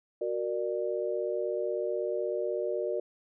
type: chord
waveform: sine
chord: Gb augmented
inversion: none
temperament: equal with one note detuned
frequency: 370 / 466.2 / 595.5 Hz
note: Gb4 / Bb4 / D5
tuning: 0 / 0 / +24 cents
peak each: -33 dBFS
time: 0.21-3 s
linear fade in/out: 5 ms
effects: none